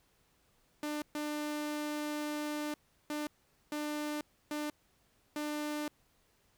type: tone bursts at uneven times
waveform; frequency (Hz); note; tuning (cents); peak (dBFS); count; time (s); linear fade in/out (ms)
sawtooth; 298.6; D4; +29; -31; 6; 0.83-1.02 / 1.15-2.74 / 3.1-3.27 / 3.72-4.21 / 4.51-4.7 / 5.36-5.88; 2
effects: pink hiss -71 dBFS RMS until 6.57 s